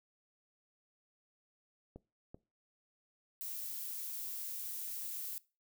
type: clicks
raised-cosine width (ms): 2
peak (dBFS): -35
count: 2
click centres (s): 1.96 / 2.345
type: noise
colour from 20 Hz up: violet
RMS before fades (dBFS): -42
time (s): 3.41-5.38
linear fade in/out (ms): 0
effects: noise-tail reverb RT60 0.3 s tail -21 dB re dry